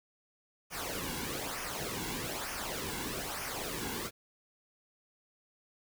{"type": "noise with flanger", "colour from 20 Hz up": "pink", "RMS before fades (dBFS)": -38, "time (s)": [0.7, 4.11], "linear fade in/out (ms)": 50, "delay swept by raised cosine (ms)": [0.25, 1.65], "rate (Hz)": 1.1, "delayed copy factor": -0.65, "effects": []}